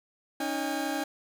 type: tone cluster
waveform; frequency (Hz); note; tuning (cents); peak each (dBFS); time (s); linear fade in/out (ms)
30% pulse; 279.2 / 311.4 / 809; C#4 / D#4 / G#5; +13 / +2 / -46; -31; 0.4-1.04; 5
effects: none